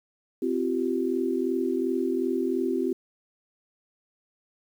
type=tone cluster; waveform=sine; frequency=259.6 / 341.7 / 384.5 Hz; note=C4 / F4 / G4; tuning=-13 / -38 / -33 cents; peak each=-28 dBFS; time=0.42-2.93 s; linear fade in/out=5 ms; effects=9-bit